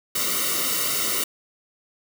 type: noise with comb filter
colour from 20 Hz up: white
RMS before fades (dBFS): -24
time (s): 0.15-1.24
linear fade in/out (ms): 5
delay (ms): 1.2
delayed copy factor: -1
effects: none